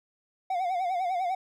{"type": "tone with vibrato", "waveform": "triangle", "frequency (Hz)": 729, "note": "F#5", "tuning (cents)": -26, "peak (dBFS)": -24, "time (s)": [0.5, 1.35], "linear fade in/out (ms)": 5, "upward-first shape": "sine", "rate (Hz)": 10, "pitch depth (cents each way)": 94, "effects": []}